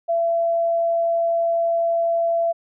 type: tone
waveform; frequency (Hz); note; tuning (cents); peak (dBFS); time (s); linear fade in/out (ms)
sine; 673; E5; +36; -17; 0.08-2.53; 20
effects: none